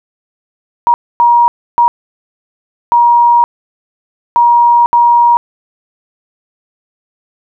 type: tone bursts at uneven times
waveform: sine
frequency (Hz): 950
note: A#5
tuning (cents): +33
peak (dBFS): -4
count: 6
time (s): 0.87-0.94 / 1.2-1.48 / 1.78-1.88 / 2.92-3.44 / 4.36-4.86 / 4.93-5.37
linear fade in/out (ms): 0
effects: none